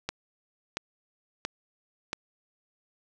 click train, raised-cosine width 0.2 ms, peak -13 dBFS, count 4, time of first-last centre 0.09-2.131 s, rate 1.47 Hz, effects none

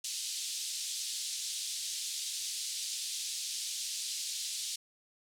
pink band-pass noise, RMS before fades -38 dBFS, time 0.04-4.76 s, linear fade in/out 5 ms, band 3600 to 9500 Hz, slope 24 dB/octave, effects none

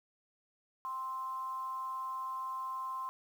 sine tone with amplitude modulation, 1046.5 Hz, C6, in tune, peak -34 dBFS, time 0.85-3.09 s, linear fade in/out 0 ms, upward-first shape sine, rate 264 Hz, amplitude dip 45%, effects 10-bit

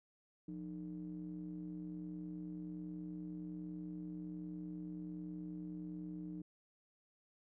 triangle ring-modulated tone, 65.41 Hz, C2, in tune, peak -38 dBFS, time 0.48-6.42 s, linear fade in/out 5 ms, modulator 241 Hz, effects none

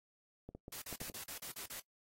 clicks, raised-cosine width 2 ms, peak -34 dBFS, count 6, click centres 0.49 / 0.55 / 0.681 / 0.927 / 1.016 / 1.099 s
white noise bursts, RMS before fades -46 dBFS, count 8, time 0.72-1.8 s, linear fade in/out 5 ms, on 100 ms, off 40 ms
effects noise-tail reverb RT60 0.1 s tail -22 dB re dry + AAC 48 kbps

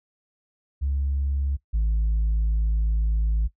sine tone pair in turn, 69.3 / 54.04 Hz, C#2 / A1, 0 / -30 cents, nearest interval major third, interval 430 cents, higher first, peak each -21 / -17 dBFS, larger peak second, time 0.81-1.57 / 1.73-3.48 s, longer second, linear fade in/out 20 ms, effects noise-tail reverb RT60 0.1 s tail -18 dB re dry + tanh soft clip ceiling -18 dBFS

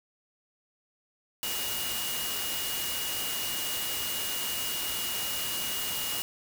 sine tone in noise, 2874 Hz, F7, 49 cents sharp, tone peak -36 dBFS, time 1.43-6.22 s, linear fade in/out 0 ms, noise white, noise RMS -33 dBFS, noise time 1.43-6.22 s, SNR -6 dB, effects none

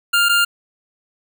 25% pulse tone pair in turn, 1400 / 1400 Hz, F6 / F6, +4 / +4 cents, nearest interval unison, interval 0 cents, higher neither, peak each -9 dBFS, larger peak neither, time 0.13-0.29 / 0.29-0.45 s, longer neither, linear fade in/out 10 ms, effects none

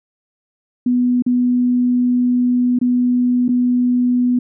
sine tone with dropouts, 246.9 Hz, B3, in tune, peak -12 dBFS, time 0.86-4.39 s, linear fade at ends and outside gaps 5 ms, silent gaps 1.223-1.263 / 2.789-2.813 / 3.482-3.489 s, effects none

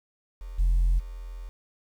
sine tone with level steps, 43.1 Hz, F1, 22 cents flat, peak -35 / -17 / -35 dBFS, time 0.41-1.49 s, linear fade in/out 0 ms, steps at 0.58 / 0.98 s, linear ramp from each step 20 ms, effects tanh soft clip ceiling -17 dBFS + 9-bit

